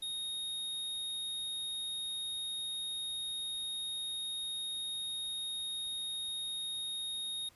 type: tone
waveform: square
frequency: 3726 Hz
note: A#7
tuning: 2 cents flat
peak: -37 dBFS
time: 0.02-7.49 s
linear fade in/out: 5 ms
effects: pink hiss -64 dBFS RMS until 7.55 s + resampled to 32000 Hz